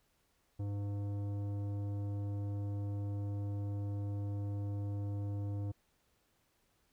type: tone with tanh clipping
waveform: sine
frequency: 101.3 Hz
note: G#2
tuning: 43 cents flat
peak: -37 dBFS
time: 0.59-5.72 s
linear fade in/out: 10 ms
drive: 13 dB
effects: pink hiss -75 dBFS RMS until 6.92 s